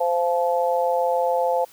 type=harmonic tone; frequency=173 Hz; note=F3; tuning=16 cents flat; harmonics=3 / 4 / 5; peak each=-21 / -24 / -24 dBFS; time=0-1.65 s; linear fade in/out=10 ms; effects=white hiss -51 dBFS RMS until 1.72 s